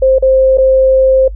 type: tone with dropouts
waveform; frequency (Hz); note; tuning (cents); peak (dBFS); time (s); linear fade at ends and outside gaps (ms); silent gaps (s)
sine; 526; C5; +9; -5; 0.02-1.28; 5; 0.185-0.224 / 0.574-0.582
effects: noise-tail reverb RT60 0.1 s tail -23 dB re dry + added 50 Hz sine -21 dBFS peak until 1.35 s